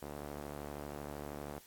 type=tone with band-pass filter; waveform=sawtooth; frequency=72.8 Hz; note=D2; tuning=15 cents flat; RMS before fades=-45 dBFS; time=0.02-1.59 s; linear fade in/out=0 ms; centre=570 Hz; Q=0.8; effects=white hiss -60 dBFS RMS until 1.66 s + AAC 64 kbps

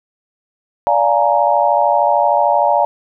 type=chord; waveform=sine; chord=Bb dominant seventh; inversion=first; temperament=just; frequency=582.7 / 699.2 / 839.1 / 932.3 Hz; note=D5 / F5 / Ab5 / Bb5; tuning=-14 / +2 / +18 / 0 cents; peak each=-16 dBFS; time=0.87-2.85 s; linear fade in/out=0 ms; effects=none

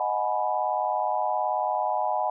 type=chord; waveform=sine; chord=G# minor seventh; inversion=second; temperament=equal with one note detuned; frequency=622.3 / 740 / 838.8 / 987.8 Hz; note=D#5 / F#5 / G#5 / B5; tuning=0 / 0 / +17 / 0 cents; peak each=-30 / -28 / -28 / -30 dBFS; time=0-2.3 s; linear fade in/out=2 ms; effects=none

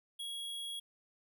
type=tone; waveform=square; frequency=3316 Hz; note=G#7; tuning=3 cents flat; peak=-40 dBFS; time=0.19-0.8 s; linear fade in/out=10 ms; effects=none

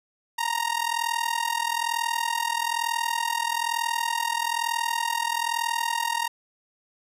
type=tone with amplitude modulation; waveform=sawtooth; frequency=932.3 Hz; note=A#5; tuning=in tune; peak=-17 dBFS; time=0.38-6.28 s; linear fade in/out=10 ms; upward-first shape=sine; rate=41.1 Hz; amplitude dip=85%; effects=resampled to 32000 Hz

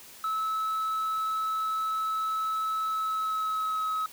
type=tone with pitch glide; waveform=sine; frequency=1300 to 1279.1 Hz; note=E6 to D#6; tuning=-24 to +47 cents; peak=-24 dBFS; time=0.24-4.06 s; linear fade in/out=2 ms; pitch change=-29 cents; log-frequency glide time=2.88-3.9 s; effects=tanh soft clip ceiling -26 dBFS + white hiss -49 dBFS RMS until 4.12 s

